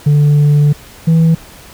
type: tone pair in turn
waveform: sine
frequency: 146.8 / 163.28 Hz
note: D3 / E3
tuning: 0 / -16 cents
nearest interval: major second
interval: 184 cents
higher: second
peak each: -3 dBFS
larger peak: neither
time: 0.06-0.73 / 1.07-1.35 s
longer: first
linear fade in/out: 10 ms
effects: tanh soft clip ceiling -5 dBFS + pink hiss -37 dBFS RMS until 1.73 s